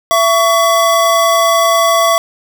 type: tone pair together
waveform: square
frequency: 670 / 1126.8 Hz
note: E5 / C#6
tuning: +28 / +28 cents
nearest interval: major sixth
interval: 900 cents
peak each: -12 dBFS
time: 0.11-2.18 s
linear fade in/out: 0 ms
effects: none